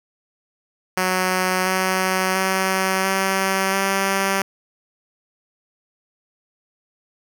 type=tone with pitch steps; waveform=5% pulse; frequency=185 / 187.37 / 189.76 / 192.19 / 194.65 Hz; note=F#3 / F#3 / F#3 / G3 / G3; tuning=0 / +22 / +44 / -34 / -12 cents; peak=-7 dBFS; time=0.97-4.42 s; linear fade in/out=2 ms; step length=690 ms; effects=none